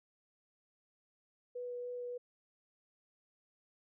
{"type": "tone with vibrato", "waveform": "sine", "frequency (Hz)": 490, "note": "B4", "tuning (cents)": -14, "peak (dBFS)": -39, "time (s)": [1.55, 2.18], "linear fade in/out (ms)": 10, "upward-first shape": "sine", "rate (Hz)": 3.4, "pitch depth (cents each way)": 8, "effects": []}